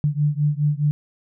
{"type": "beating tone pair", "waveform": "sine", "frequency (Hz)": [145.8, 150.6], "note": ["D3", "D3"], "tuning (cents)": [-12, 44], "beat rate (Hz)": 4.8, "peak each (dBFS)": [-20, -21], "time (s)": [0.04, 0.91], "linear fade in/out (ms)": 0, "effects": []}